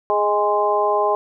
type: harmonic tone with a mistuned harmonic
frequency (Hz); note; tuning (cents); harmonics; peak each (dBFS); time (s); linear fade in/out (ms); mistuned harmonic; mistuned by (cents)
208.1; G#3; +4; 2 / 3 / 4 / 5; -21 / -21 / -21 / -21; 0.1-1.15; 0; 4; -20
effects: none